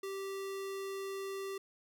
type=tone; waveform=square; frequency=390 Hz; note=G4; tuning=9 cents flat; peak=-39 dBFS; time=0.03-1.58 s; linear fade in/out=5 ms; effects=none